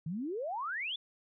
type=exponential sweep; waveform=sine; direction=up; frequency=148.9 to 3565 Hz; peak=-34 dBFS; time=0.06-0.96 s; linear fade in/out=5 ms; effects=none